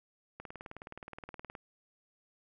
click train, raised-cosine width 0.5 ms, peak -29 dBFS, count 23, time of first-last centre 0.4-1.552 s, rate 19.1 Hz, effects none

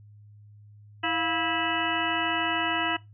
harmonic tone with a mistuned harmonic, 326.7 Hz, E4, 15 cents flat, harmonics 1 / 2 / 3 / 4 / 5 / 6 / 8 / 9, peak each -33 / -33 / -33 / -33 / -33 / -33 / -33 / -33 dBFS, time 1.03-2.97 s, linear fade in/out 10 ms, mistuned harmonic 2, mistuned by +120 cents, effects noise-tail reverb RT60 0.2 s tail -19 dB re dry + added 104 Hz sine -48 dBFS peak until 3.13 s

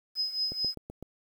sine tone with tremolo, 5060 Hz, D#8, 28 cents sharp, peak -25 dBFS, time 0.15-0.75 s, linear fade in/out 50 ms, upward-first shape triangle, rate 4.5 Hz, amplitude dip 80%
click train, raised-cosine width 2 ms, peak -27 dBFS, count 5, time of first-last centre 0.52-1.026 s, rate 7.9 Hz
effects 9-bit

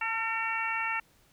harmonic tone with a mistuned harmonic, 453.2 Hz, A#4, 49 cents flat, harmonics 2 / 3 / 4 / 5 / 6, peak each -35 / -35 / -35 / -35 / -35 dBFS, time 0.01-1 s, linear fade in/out 5 ms, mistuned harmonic 2, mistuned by -23 cents, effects pink hiss -64 dBFS RMS until 1.32 s

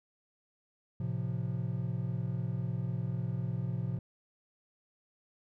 triangle chord, F major, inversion first, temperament equal with one note detuned, 110.77 / 130.81 / 174.61 Hz, A2 / C3 / F3, +12 / 0 / 0 cents, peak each -34 / -33 / -36 dBFS, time 1-3.99 s, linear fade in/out 5 ms, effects none

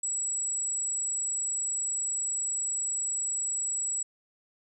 sine tone, 7810 Hz, B8, 20 cents flat, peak -28 dBFS, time 0.03-4.03 s, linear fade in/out 5 ms, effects none

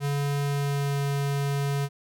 square tone with pitch glide, 142.3 to 140.91 Hz, C#3 to C#3, +46 to +29 cents, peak -25 dBFS, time 0-1.89 s, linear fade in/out 50 ms, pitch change -17 cents, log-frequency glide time 0.42-1.01 s, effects none

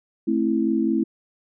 sine chord, A minor, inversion none, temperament equal with one note detuned, 220 / 265 / 329.6 Hz, A3 / C4 / E4, 0 / +22 / 0 cents, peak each -23 / -24 / -22 dBFS, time 0.27-1.04 s, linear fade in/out 10 ms, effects none

